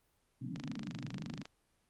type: band-pass noise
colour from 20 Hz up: pink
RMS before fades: -43 dBFS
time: 0.41-1.43 s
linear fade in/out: 10 ms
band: 120 to 300 Hz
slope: 96 dB/octave
type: click train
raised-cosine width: 0.2 ms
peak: -28 dBFS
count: 24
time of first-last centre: 0.56-1.455 s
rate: 25.7 Hz
effects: pink hiss -75 dBFS RMS until 1.89 s + Opus 32 kbps